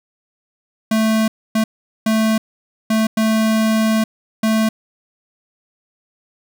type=tone bursts at uneven times; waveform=square; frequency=220 Hz; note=A3; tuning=in tune; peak=-14 dBFS; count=6; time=0.91-1.28 / 1.55-1.64 / 2.06-2.38 / 2.9-3.07 / 3.17-4.04 / 4.43-4.69 s; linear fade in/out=5 ms; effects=none